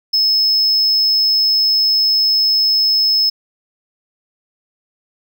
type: tone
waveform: triangle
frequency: 5200 Hz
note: E8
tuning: 24 cents flat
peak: -10 dBFS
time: 0.13-3.3 s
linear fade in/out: 10 ms
effects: none